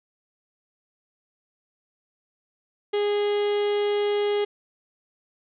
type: harmonic tone with a mistuned harmonic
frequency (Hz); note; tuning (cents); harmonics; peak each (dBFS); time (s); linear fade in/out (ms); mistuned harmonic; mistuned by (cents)
412.1; G#4; -13; 1 / 2 / 3 / 4 / 5 / 6 / 7 / 8 / 9 / 10; -21 / -34 / -41 / -44 / -38 / -48 / -41 / -39 / -50 / -53; 2.93-4.45; 10; 10; +30
effects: none